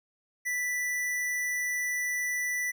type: tone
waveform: square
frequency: 1975.5 Hz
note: B6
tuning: in tune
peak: -29 dBFS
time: 0.45-2.72 s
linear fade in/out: 20 ms
effects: none